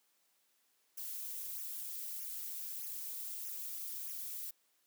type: noise with flanger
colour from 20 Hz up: violet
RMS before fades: -43 dBFS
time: 0.97-4.51 s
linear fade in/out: 10 ms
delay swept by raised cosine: 0.23 to 5.83 ms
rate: 1.6 Hz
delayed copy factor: -0.95
effects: white hiss -75 dBFS RMS until 4.86 s + high-pass 200 Hz 12 dB/octave